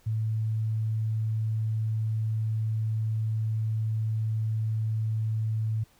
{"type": "tone", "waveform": "sine", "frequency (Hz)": 110, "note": "A2", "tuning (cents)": 0, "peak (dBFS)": -25, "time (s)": [0.06, 5.84], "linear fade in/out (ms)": 10, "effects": ["pink hiss -62 dBFS RMS until 5.99 s"]}